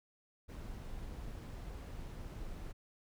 brown noise, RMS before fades -45 dBFS, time 0.48-2.73 s, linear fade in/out 20 ms, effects none

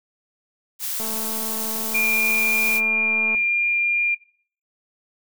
blue noise, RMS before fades -27 dBFS, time 0.79-2.81 s, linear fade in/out 50 ms
click train, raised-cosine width 1 ms, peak -22 dBFS, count 520, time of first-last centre 1-3.348 s, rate 221 Hz
sine tone, 2401 Hz, D7, 38 cents sharp, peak -18 dBFS, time 1.94-4.15 s, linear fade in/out 10 ms
effects noise-tail reverb RT60 0.5 s tail -18 dB re dry

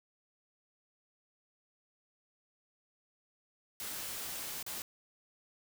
white noise with dropouts, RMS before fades -41 dBFS, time 3.8-4.82 s, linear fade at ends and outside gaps 1 ms, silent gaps 4.628-4.664 s, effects none

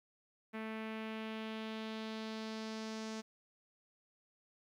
sawtooth tone with low-pass filter sweep, 220 Hz, A3, in tune, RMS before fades -43 dBFS, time 0.53-3.22 s, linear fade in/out 20 ms, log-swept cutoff 2200 to 6100 Hz, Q 2.1, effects 12-bit

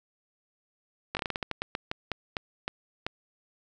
slowing click train, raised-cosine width 0.3 ms, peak -14 dBFS, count 16, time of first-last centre 1.15-3.065 s, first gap 19 ms, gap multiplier 1.24, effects none

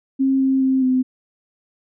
sine tone with pitch steps, 267.8 / 266.2 / 263.6 / 256.9 Hz, C4 / C4 / C4 / C4, +40 / +30 / +13 / -32 cents, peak -14 dBFS, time 0.19-1.03 s, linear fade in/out 20 ms, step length 210 ms, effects none

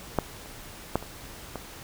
clicks, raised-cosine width 1 ms, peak -8 / -29 / -9 / -25 / -19 dBFS, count 5, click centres 0.187 / 0.459 / 0.956 / 1.026 / 1.557 s, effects pink hiss -44 dBFS RMS until 1.83 s

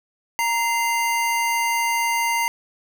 square tone pair together, 932.3 / 2074 Hz, A#5 / C7, 0 / -16 cents, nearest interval octave + major second, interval 1384 cents, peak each -22 / -24 dBFS, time 0.39-2.48 s, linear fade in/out 0 ms, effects none

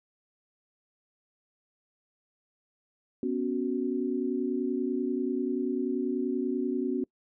sine chord, B suspended second, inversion none, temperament equal, 246.9 / 277.2 / 370 Hz, B3 / C#4 / F#4, 0 / 0 / 0 cents, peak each -31 dBFS, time 3.23-7.04 s, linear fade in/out 2 ms, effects noise-tail reverb RT60 0.1 s tail -25 dB re dry

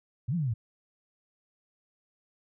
sine exponential two-way sweep, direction up then down, 103.83 to 183.5 to 103.83 Hz, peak -26 dBFS, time 0.28-0.54 s, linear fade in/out 10 ms, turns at 0.35 s, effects none

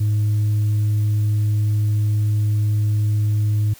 sine tone with tanh clipping, 105.5 Hz, G#2, 28 cents sharp, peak -16 dBFS, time 0-3.74 s, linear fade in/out 10 ms, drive 1 dB, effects white hiss -46 dBFS RMS until 3.79 s

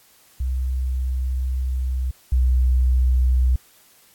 sine tone pair in turn, 64.2 / 62.99 Hz, C2 / B1, -32 / +35 cents, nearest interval unison, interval 33 cents, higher first, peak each -20 / -14 dBFS, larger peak second, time 0.4-2.11 / 2.32-3.56 s, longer first, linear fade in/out 5 ms, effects white hiss -54 dBFS RMS until 4.14 s + AAC 64 kbps

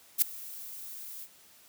violet noise with ADSR envelope, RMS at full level -20 dBFS, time 0.18-1.28 s, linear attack 40 ms, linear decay 4 ms, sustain -23 dB, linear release 54 ms, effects white hiss -58 dBFS RMS until 1.68 s + high-pass 60 Hz 12 dB/octave

